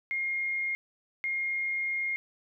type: tone pair in turn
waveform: sine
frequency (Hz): 2134 / 2134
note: C7 / C7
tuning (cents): +34 / +34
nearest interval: unison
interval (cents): 0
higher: neither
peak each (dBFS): -28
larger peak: neither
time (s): 0.11-0.75 / 1.24-2.16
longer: second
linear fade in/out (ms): 0
effects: none